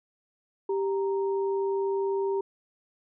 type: tone pair together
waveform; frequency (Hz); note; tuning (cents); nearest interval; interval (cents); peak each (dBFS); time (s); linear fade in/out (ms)
sine; 392 / 932.3; G4 / A#5; 0 / 0; octave + minor third; 1500; -25 / -35; 0.69-2.41; 5
effects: none